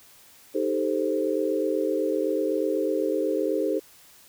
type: chord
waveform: sine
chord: A half-diminished seventh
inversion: second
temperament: equal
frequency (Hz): 311.1 / 392 / 440 / 523.3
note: Eb4 / G4 / A4 / C5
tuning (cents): 0 / 0 / 0 / 0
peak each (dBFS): -28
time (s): 0.54-3.8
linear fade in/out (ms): 20
effects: white hiss -53 dBFS RMS until 4.28 s